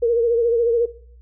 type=tone with vibrato; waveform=sine; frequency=466.8 Hz; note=A#4; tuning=2 cents sharp; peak=-14 dBFS; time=0.02-0.86 s; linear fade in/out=10 ms; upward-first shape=sine; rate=14 Hz; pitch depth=52 cents each way; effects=noise-tail reverb RT60 0.5 s tail -17 dB re dry + added 60 Hz sine -43 dBFS peak until 1.21 s